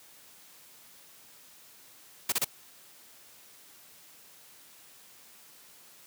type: noise bursts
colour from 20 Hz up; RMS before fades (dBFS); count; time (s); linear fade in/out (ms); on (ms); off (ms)
white; -27; 3; 2.29-2.446; 5; 32; 30
effects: white hiss -55 dBFS RMS until 6.06 s + high-pass 100 Hz 12 dB/octave